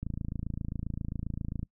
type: click train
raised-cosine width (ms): 5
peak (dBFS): -22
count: 45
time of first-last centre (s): 0.03-1.63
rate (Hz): 27.5
effects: noise-tail reverb RT60 0.1 s tail -23 dB re dry